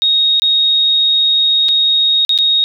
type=tone with dropouts; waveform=sine; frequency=3746 Hz; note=A#7; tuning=8 cents sharp; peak=-9 dBFS; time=0.02-2.64 s; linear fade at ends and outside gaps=0 ms; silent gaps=0.397-0.42 / 1.685-1.689 / 2.25-2.293 / 2.377-2.387 s; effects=none